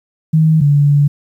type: tone pair in turn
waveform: sine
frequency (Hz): 158.1 / 144.28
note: D#3 / D3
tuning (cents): +28 / -30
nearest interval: major second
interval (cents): 158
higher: first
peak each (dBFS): -7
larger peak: neither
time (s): 0.33-0.61 / 0.61-1.08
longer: second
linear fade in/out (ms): 10
effects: 8-bit